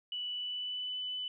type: tone with pitch glide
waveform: sine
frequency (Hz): 2960 to 2998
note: F#7 to F#7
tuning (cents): 0 to +22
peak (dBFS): -35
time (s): 0.12-1.28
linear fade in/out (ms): 2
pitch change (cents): +22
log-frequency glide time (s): 0.27-0.96
effects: none